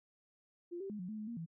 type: tone with pitch steps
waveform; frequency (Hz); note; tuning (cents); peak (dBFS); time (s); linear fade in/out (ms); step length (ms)
sine; 347.8 / 390 / 209.7 / 180.5 / 215.9 / 213.1 / 234.3 / 164.9; F4 / G4 / G#3 / F#3 / A3 / G#3 / A#3 / E3; -7 / -9 / +17 / -43 / -33 / +45 / +9 / +1; -40; 0.71-1.462; 20; 94
effects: none